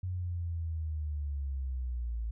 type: linear sweep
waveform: sine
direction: down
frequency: 92.3 to 54.9 Hz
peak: -32 dBFS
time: 0.03-2.31 s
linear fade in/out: 5 ms
effects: none